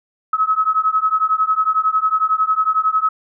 sine beating tone pair, 1279 / 1290 Hz, D#6 / E6, +47 / -38 cents, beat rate 11 Hz, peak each -17 dBFS, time 0.33-3.09 s, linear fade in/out 5 ms, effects none

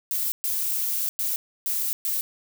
violet noise bursts at uneven times, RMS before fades -26 dBFS, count 5, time 0.11-0.32 / 0.44-1.09 / 1.19-1.36 / 1.66-1.93 / 2.05-2.21 s, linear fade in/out 0 ms, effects none

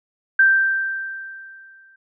sine tone with exponential decay, 1568 Hz, G6, in tune, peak -9 dBFS, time 0.39-1.96 s, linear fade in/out 5 ms, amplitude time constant 340 ms, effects none

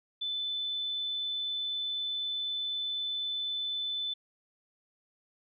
sine tone, 3512 Hz, A7, 4 cents flat, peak -31 dBFS, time 0.21-4.14 s, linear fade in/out 10 ms, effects none

